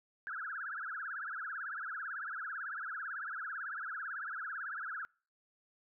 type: tone with vibrato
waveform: sine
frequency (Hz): 1478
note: F#6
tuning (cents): -2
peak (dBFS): -38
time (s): 0.27-5.05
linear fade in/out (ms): 0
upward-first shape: triangle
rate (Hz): 18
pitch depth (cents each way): 270
effects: noise-tail reverb RT60 0.4 s tail -26 dB re dry